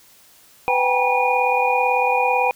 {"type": "tone cluster", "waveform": "sine", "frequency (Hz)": [499.6, 770, 808, 960, 2447], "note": ["B4", "G5", "G#5", "B5", "D#7"], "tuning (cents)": [20, -31, -48, -49, -29], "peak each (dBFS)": -22, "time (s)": [0.68, 2.51], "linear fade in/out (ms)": 0, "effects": ["white hiss -51 dBFS RMS until 2.55 s"]}